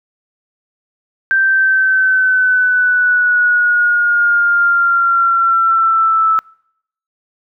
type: linear sweep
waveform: sine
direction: down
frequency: 1568 to 1310 Hz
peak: -9 dBFS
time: 1.31-6.39 s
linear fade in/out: 0 ms
effects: noise-tail reverb RT60 0.7 s tail -26 dB re dry